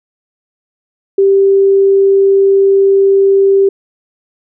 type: tone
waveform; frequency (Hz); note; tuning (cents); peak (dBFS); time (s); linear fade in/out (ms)
sine; 392; G4; 0; -5; 1.18-3.69; 5
effects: none